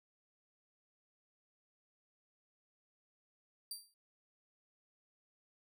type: tone with exponential decay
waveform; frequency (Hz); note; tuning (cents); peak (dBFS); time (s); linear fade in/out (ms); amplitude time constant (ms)
20% pulse; 4699; D8; 0; -33; 3.71-3.94; 2; 49
effects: none